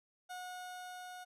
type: tone with level ramp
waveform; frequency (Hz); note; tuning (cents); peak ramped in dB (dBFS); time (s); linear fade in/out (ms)
30% pulse; 728; F#5; -28; -40 to -44; 0.29-1.25; 20
effects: resampled to 32000 Hz